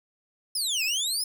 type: exponential two-way sweep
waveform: 25% pulse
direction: down then up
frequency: 5274 to 2459 to 5274 Hz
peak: -21 dBFS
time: 0.55-1.24 s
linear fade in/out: 5 ms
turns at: 0.84 s
effects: none